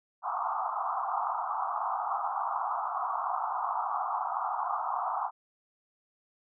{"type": "band-pass noise", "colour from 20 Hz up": "pink", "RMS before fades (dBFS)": -32, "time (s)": [0.22, 5.31], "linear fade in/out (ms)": 50, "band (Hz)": [710, 1300], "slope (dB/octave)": 96, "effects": []}